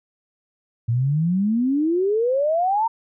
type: exponential sweep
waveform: sine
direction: up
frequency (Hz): 112.6 to 932.3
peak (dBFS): -17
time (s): 0.88-2.88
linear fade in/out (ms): 10
effects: none